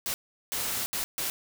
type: noise bursts at uneven times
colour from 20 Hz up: white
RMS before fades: -31 dBFS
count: 4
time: 0.06-0.14 / 0.52-0.86 / 0.93-1.04 / 1.18-1.3 s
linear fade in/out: 0 ms
effects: none